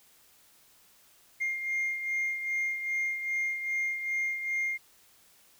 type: beating tone pair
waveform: sine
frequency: 2118 / 2120.5 Hz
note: C7 / C7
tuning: +21 / +23 cents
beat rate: 2.5 Hz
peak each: -28 / -35 dBFS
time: 1.4-4.78 s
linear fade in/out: 20 ms
effects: tanh soft clip ceiling -25 dBFS + white hiss -61 dBFS RMS until 5.59 s